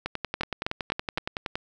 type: two click trains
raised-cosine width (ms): 0.3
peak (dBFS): -13 / -10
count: 17 / 4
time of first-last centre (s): 0.06-1.555 / 0.41-1.175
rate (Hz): 10.7 / 3.92
effects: none